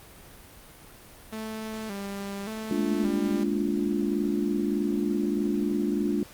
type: tone with vibrato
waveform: sawtooth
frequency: 208.8 Hz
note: G#3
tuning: 10 cents sharp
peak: -29 dBFS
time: 1.32-3.44 s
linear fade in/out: 10 ms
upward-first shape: square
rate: 0.87 Hz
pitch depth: 85 cents each way
type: chord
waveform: sine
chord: Bb dominant seventh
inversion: third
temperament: just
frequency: 209.8 / 233.1 / 291.4 / 349.6 Hz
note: Ab3 / Bb3 / D4 / F4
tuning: +18 / 0 / -13 / +2 cents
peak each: -28 / -34 / -28 / -30 dBFS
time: 2.71-6.23 s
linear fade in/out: 2 ms
effects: pink hiss -49 dBFS RMS until 6.33 s + Opus 32 kbps